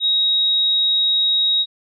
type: tone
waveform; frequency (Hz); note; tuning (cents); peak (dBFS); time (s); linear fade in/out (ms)
sine; 3792; A#7; +29; -14; 0-1.66; 50
effects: none